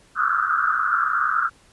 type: band-pass noise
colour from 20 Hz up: pink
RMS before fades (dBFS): -21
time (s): 0.15-1.5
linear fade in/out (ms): 50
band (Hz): 1200 to 1500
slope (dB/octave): 96
effects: pink hiss -55 dBFS RMS until 1.72 s + resampled to 24000 Hz